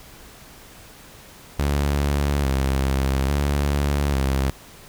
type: tone with vibrato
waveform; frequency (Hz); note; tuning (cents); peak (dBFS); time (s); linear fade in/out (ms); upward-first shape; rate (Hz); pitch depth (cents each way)
sawtooth; 69.3; C#2; 0; -15; 1.59-4.5; 0; square; 0.59; 54
effects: pink hiss -45 dBFS RMS until 4.88 s